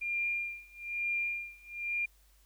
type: tone with tremolo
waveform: sine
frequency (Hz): 2399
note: D7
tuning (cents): +36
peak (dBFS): -29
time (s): 0.01-2.06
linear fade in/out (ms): 10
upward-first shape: sine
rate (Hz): 1.1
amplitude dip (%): 95
effects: added 50 Hz sine -62 dBFS peak until 2.45 s + white hiss -68 dBFS RMS until 2.45 s